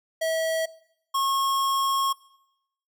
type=tone pair in turn; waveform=square; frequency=647 / 1088.1 Hz; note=E5 / C#6; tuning=-32 / -33 cents; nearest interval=major sixth; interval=899 cents; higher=second; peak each=-24 / -23 dBFS; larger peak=second; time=0.21-0.66 / 1.14-2.13 s; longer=second; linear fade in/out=10 ms; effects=noise-tail reverb RT60 0.8 s tail -21 dB re dry